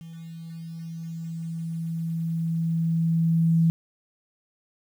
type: tone with level ramp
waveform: sine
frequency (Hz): 164.81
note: E3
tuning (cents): 0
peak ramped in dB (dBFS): -38 to -16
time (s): 0.01-3.7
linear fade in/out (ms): 0
effects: 9-bit